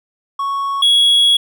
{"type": "tone pair in turn", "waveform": "triangle", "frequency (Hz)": [1108.7, 3338], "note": ["C#6", "G#7"], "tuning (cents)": [0, 8], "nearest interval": "octave + perfect fifth", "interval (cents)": 1908, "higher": "second", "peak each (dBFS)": [-15, -7], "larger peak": "second", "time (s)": [[0.39, 0.82], [0.82, 1.37]], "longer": "second", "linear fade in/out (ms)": 5, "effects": []}